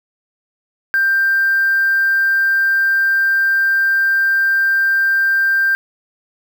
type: tone with quantisation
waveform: sine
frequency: 1575 Hz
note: G6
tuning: 8 cents sharp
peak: -12 dBFS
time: 0.94-5.75 s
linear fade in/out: 0 ms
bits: 5
effects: none